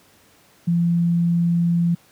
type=tone; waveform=sine; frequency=170.9 Hz; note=F3; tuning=37 cents flat; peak=-15 dBFS; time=0.67-1.95 s; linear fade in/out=10 ms; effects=pink hiss -54 dBFS RMS until 2.11 s + high-pass 100 Hz 12 dB/octave